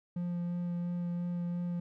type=tone with vibrato; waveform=triangle; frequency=174.61 Hz; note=F3; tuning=in tune; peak=-30 dBFS; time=0.16-1.8 s; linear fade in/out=5 ms; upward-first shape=sine; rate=2.9 Hz; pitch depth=10 cents each way; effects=none